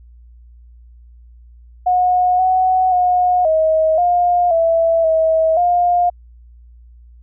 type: tone with pitch steps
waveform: sine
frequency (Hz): 726 / 744 / 723 / 634 / 708 / 661 / 643 / 707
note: F#5 / F#5 / F#5 / D#5 / F5 / E5 / E5 / F5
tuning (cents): -33 / +9 / -40 / +32 / +23 / +5 / -43 / +21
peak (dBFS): -11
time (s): 1.86-6.1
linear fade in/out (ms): 10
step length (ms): 530
effects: added 59 Hz sine -40 dBFS peak until 7.22 s